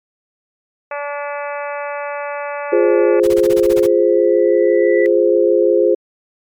harmonic tone, 288.2 Hz, D4, 33 cents flat, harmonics 2 / 3 / 4 / 5 / 6 / 7 / 8 / 9, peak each -24 / -28 / -30 / -32 / -34 / -35 / -36 / -37 dBFS, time 0.91-3.2 s, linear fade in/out 2 ms
sine chord, F minor, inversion none, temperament equal, 349.2 / 415.3 / 523.3 Hz, F4 / Ab4 / C5, 0 / 0 / 0 cents, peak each -14 dBFS, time 2.72-5.95 s, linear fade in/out 10 ms
pink noise bursts, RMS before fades -28 dBFS, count 10, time 3.23-3.868 s, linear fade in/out 10 ms, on 44 ms, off 22 ms
sine tone with exponential growth, 1973 Hz, B6, 2 cents flat, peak -20 dBFS, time 3.68-5.06 s, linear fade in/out 0 ms, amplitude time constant 300 ms
effects MP3 96 kbps

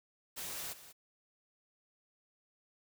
white noise with echo, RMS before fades -42 dBFS, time 0.36-0.74 s, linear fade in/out 20 ms, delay 190 ms, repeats 1, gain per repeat -13 dB, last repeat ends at 0.93 s, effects none

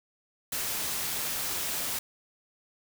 white noise, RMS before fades -32 dBFS, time 0.52-1.99 s, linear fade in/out 5 ms, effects none

